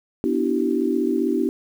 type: chord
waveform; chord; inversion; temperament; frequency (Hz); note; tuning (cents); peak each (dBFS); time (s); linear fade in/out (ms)
sine; E minor seventh; second; equal with one note detuned; 246.9 / 293.7 / 329.6 / 384.8; B3 / D4 / E4 / G4; 0 / 0 / 0 / -32; -24; 0.24-1.49; 0
effects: 8-bit